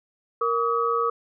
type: tone cluster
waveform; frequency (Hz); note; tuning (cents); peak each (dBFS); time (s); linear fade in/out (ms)
sine; 466.6 / 1146 / 1266; A#4 / D6 / D#6; +2 / -43 / +30; -25; 0.41-1.1; 5
effects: none